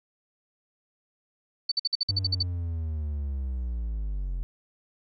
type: tone bursts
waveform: sine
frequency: 4522 Hz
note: C#8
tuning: 34 cents sharp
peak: -22 dBFS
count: 10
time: 1.69-2.428 s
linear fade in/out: 5 ms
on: 27 ms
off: 52 ms
type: linear sweep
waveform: triangle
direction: down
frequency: 98 to 42.5 Hz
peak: -26 dBFS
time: 2.09-4.43 s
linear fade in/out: 0 ms
effects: none